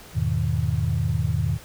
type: chord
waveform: sine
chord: E major seventh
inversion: none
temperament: equal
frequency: 82.41 / 103.83 / 123.47 / 155.56 Hz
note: E2 / G#2 / B2 / D#3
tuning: 0 / 0 / 0 / 0 cents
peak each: -26 dBFS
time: 0.13-1.59 s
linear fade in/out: 50 ms
effects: pink hiss -45 dBFS RMS until 1.64 s